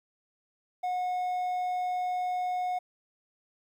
triangle tone, 727 Hz, F#5, 31 cents flat, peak -26 dBFS, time 0.83-2.79 s, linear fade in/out 10 ms, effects 11-bit

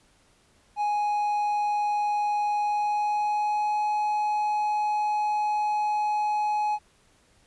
triangle tone with pitch glide, 832 to 841.7 Hz, G#5 to G#5, +3 to +23 cents, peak -21 dBFS, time 0.76-6.79 s, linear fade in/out 50 ms, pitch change +20 cents, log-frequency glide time 2.59-3.82 s, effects pink hiss -62 dBFS RMS until 7.46 s + resampled to 24000 Hz

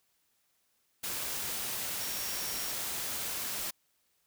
sine tone in noise, 5588 Hz, F8, in tune, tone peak -42 dBFS, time 2-2.72 s, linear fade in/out 10 ms, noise white, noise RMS -36 dBFS, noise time 1.03-3.71 s, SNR -9 dB, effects white hiss -74 dBFS RMS until 4.26 s

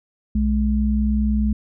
sine tone pair together, 62.3 / 211.9 Hz, B1 / G#3, +16 / +35 cents, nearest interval octave + major sixth, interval 2119 cents, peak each -19 dBFS, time 0.35-1.53 s, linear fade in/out 5 ms, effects none

